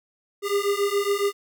square beating tone pair, 400 / 407.2 Hz, G4 / G#4, +35 / -34 cents, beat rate 7.2 Hz, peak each -25 dBFS, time 0.42-1.33 s, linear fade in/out 50 ms, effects none

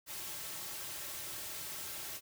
white noise with comb filter, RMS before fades -43 dBFS, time 0.06-2.21 s, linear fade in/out 50 ms, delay 4.1 ms, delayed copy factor -0.65, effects none

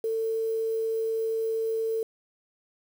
sine tone with quantisation, 447.9 Hz, A4, 31 cents sharp, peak -25 dBFS, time 0.04-2.03 s, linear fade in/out 2 ms, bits 8, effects none

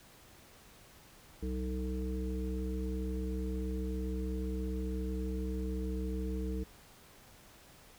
harmonic tone with a mistuned harmonic, 63.8 Hz, C2, 43 cents flat, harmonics 1 / 3 / 5 / 7, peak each -35 / -40 / -42 / -43 dBFS, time 1.42-6.64 s, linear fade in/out 10 ms, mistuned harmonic 5, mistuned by -31 cents, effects pink hiss -58 dBFS RMS until 7.98 s

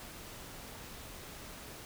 silence, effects pink hiss -48 dBFS RMS until 1.85 s

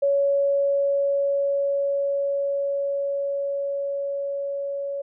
sine tone with level ramp, 560 Hz, C#5, 18 cents sharp, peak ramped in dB -17 to -26 dBFS, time 0.02-5.02 s, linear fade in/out 10 ms, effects none

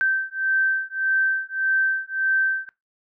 sine beating tone pair, 1554 / 1555.7 Hz, G6 / G6, -16 / -14 cents, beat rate 1.7 Hz, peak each -23 dBFS, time 0.01-2.69 s, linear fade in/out 0 ms, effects noise-tail reverb RT60 0.2 s tail -20 dB re dry

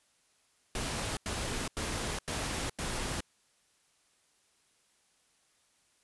pink noise bursts, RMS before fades -35 dBFS, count 5, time 0.75-3.206 s, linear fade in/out 2 ms, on 420 ms, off 89 ms, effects white hiss -70 dBFS RMS until 6.03 s + resampled to 24000 Hz

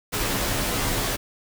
pink noise with comb filter, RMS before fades -25 dBFS, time 0.12-1.17 s, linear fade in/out 20 ms, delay 13 ms, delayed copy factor -0.9, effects none

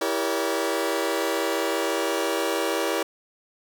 sawtooth chord, E diminished seventh, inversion none, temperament just, 329.6 / 395.6 / 474.7 / 569.6 Hz, E4 / G4 / Bb4 / Db5, 0 / +16 / +31 / +47 cents, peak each -25 dBFS, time 0.01-3.03 s, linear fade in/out 5 ms, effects none

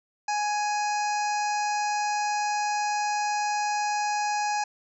harmonic tone, 834 Hz, G#5, 7 cents sharp, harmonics 1 / 2 / 3 / 5 / 6 / 7 / 8 / 9, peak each -25 / -35 / -36 / -43 / -40 / -41 / -41 / -48 dBFS, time 0.28-4.64 s, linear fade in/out 5 ms, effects none

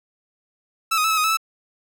sawtooth tone with pitch steps, 1317 / 1250 / 1309 / 1294 / 1247 / 1305 / 1314 Hz, E6 / D#6 / E6 / E6 / D#6 / E6 / E6, -2 / +8 / -13 / -32 / +3 / -18 / -6 cents, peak -14 dBFS, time 0.91-1.372 s, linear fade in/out 10 ms, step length 66 ms, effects none

